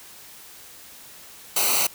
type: noise with comb filter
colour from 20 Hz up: white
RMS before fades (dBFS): -21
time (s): 1.56-1.87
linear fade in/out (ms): 5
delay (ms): 0.58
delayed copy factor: -0.8
effects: white hiss -45 dBFS RMS until 1.94 s